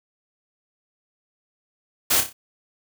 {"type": "noise with echo", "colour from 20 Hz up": "white", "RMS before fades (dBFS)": -19, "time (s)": [2.1, 2.21], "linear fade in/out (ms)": 10, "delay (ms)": 30, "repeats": 4, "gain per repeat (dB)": -7, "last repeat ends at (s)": 2.33, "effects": []}